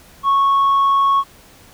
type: tone with tanh clipping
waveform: sine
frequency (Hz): 1104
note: C#6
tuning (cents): -7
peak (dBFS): -12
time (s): 0.23-1.24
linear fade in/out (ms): 50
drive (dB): 1
effects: pink hiss -46 dBFS RMS until 1.73 s